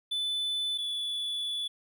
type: tone pair in turn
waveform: triangle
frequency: 3500 / 3442 Hz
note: A7 / A7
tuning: -10 / -39 cents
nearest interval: unison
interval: 29 cents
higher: first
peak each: -27 / -29 dBFS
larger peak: first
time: 0.11-0.78 / 0.78-1.68 s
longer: second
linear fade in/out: 10 ms
effects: none